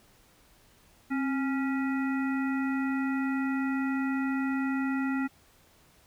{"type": "harmonic tone with a mistuned harmonic", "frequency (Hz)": 277.2, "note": "C#4", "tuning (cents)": 0, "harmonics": [1, 3, 5, 7, 9], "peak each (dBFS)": [-27, -40, -38, -39, -46], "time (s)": [1.1, 5.28], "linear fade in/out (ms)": 20, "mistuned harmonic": 1, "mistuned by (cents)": -71, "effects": ["pink hiss -61 dBFS RMS until 6.06 s"]}